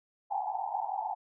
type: band-pass noise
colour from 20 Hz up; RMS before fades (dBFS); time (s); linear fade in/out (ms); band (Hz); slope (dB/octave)
pink; -34; 0.3-1.15; 20; 750 to 890; 96
effects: none